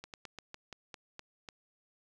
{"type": "slowing click train", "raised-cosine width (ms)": 0.2, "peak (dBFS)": -27, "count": 9, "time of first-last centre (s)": [0.04, 1.488], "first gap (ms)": 98, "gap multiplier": 1.17, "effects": []}